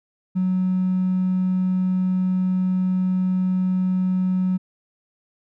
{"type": "tone with hard clipping", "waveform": "triangle", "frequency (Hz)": 185, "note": "F#3", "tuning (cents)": 0, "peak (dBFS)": -18, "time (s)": [0.35, 4.58], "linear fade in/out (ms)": 20, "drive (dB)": 3, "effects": []}